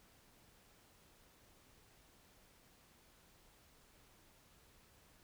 silence, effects pink hiss -67 dBFS RMS until 5.23 s

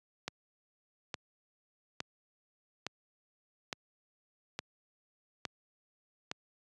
click train, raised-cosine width 0.2 ms, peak -18 dBFS, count 8, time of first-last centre 0.28-6.314 s, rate 1.16 Hz, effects high-pass 100 Hz 12 dB/octave + resampled to 24000 Hz

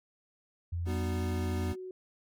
sine tone with pitch glide, 86 to 87.05 Hz, F2 to F2, -26 to -5 cents, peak -31 dBFS, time 0.72-1.73 s, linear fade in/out 10 ms, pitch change +21 cents, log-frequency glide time 0.83-1.19 s
square chord, G augmented, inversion none, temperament equal with one note detuned, 196 / 246.9 / 305.8 Hz, G3 / B3 / D#4, 0 / 0 / -30 cents, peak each -41 / -39 / -43 dBFS, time 0.85-1.76 s, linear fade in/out 50 ms
sine tone, 370.9 Hz, F#4, 4 cents sharp, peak -39 dBFS, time 0.87-1.91 s, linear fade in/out 2 ms
effects none

